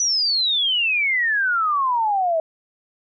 sine exponential sweep, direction down, 6000 to 630 Hz, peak -17 dBFS, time 0-2.4 s, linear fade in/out 2 ms, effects none

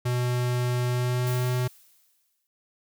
square tone with pitch glide, 123.47 to 125.27 Hz, B2 to B2, 0 to +25 cents, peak -24 dBFS, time 0.05-1.68 s, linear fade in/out 10 ms, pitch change +25 cents, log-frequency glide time 0.87-1.47 s
blue noise with exponential decay, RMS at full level -38 dBFS, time 1.27-2.47 s, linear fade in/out 0 ms, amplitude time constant 260 ms
effects none

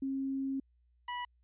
sine / sawtooth tone pair in turn, 270 / 978.1 Hz, C#4 / B5, -45 / -17 cents, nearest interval octave + minor seventh, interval 2228 cents, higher second, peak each -32 / -32 dBFS, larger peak neither, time 0.02-0.6 / 1.08-1.25 s, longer first, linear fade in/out 5 ms, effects added 60 Hz sine -66 dBFS peak until 1.43 s + resampled to 8000 Hz

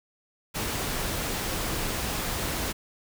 pink noise, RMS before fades -30 dBFS, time 0.54-2.73 s, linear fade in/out 20 ms, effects none

